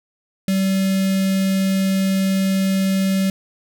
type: tone with notch filter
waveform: square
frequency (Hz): 192.1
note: G3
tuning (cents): -35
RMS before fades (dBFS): -18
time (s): 0.48-3.3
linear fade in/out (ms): 2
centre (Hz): 990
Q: 0.69
effects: none